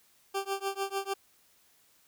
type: tone with tremolo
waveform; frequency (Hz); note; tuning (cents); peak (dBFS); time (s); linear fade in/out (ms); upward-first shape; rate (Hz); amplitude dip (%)
20% pulse; 392; G4; 0; -23; 0.34-1.14; 10; triangle; 6.7; 100
effects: white hiss -65 dBFS RMS until 2.07 s